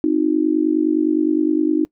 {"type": "tone with amplitude modulation", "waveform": "sine", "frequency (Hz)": 311.1, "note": "D#4", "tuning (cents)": 0, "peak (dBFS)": -10, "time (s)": [0.04, 1.85], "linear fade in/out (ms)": 0, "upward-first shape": "sine", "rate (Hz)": 49.7, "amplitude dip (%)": 95, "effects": ["noise-tail reverb RT60 0.1 s tail -23 dB re dry"]}